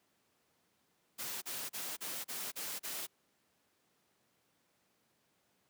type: noise bursts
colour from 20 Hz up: white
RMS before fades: -41 dBFS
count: 7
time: 1.18-3.07 s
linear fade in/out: 20 ms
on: 240 ms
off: 35 ms
effects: pink hiss -75 dBFS RMS until 5.69 s + high-pass 150 Hz 12 dB/octave